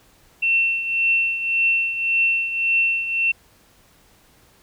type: tone with tremolo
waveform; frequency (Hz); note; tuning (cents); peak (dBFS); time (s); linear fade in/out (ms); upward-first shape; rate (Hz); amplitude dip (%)
sine; 2700; E7; +41; -14; 0.42-3.32; 10; triangle; 1.8; 70
effects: pink hiss -55 dBFS RMS until 4.62 s